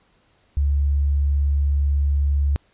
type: tone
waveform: sine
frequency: 71 Hz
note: C#2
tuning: 42 cents sharp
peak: -16 dBFS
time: 0.57-2.56 s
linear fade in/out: 0 ms
effects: pink hiss -61 dBFS RMS until 2.73 s + resampled to 8000 Hz